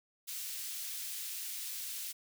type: high-pass noise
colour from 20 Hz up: white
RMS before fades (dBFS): -41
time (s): 0.27-2.13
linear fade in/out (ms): 20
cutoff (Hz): 2700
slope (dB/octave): 12
effects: none